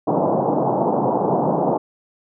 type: band-pass noise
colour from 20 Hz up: white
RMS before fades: -19 dBFS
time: 0.07-1.78 s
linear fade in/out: 10 ms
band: 130 to 910 Hz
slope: 48 dB/octave
effects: none